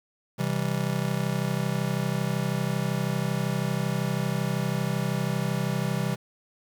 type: chord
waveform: square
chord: C major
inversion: none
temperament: just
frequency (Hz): 130.81 / 163.52 / 196.22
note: C3 / E3 / G3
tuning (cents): 0 / -14 / +2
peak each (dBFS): -30 / -30 / -32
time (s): 0.38-6.16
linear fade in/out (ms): 20
effects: 8-bit